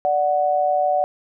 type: tone pair together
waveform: sine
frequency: 587.3 / 740 Hz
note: D5 / F#5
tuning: 0 / 0 cents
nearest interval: major third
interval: 400 cents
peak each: -20 / -18 dBFS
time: 0.05-1.04 s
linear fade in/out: 0 ms
effects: none